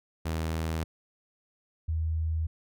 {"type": "tone pair in turn", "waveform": ["sawtooth", "sine"], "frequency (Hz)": [80.4, 80.09], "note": ["E2", "E2"], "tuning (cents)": [-43, -49], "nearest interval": "unison", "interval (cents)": 6, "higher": "first", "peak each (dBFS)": [-25, -26], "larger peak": "first", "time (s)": [[0.25, 0.84], [1.88, 2.47]], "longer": "neither", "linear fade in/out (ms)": 10, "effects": []}